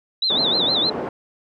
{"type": "tone with vibrato", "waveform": "sine", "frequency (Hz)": 3800, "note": "A#7", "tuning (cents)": 33, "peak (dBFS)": -17, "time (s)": [0.22, 0.9], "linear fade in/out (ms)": 5, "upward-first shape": "sine", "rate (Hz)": 6.5, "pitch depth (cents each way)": 160}
{"type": "band-pass noise", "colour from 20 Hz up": "pink", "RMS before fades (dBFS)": -27, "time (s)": [0.3, 1.09], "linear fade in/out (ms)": 2, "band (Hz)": [270, 760], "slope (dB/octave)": 12}
{"effects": []}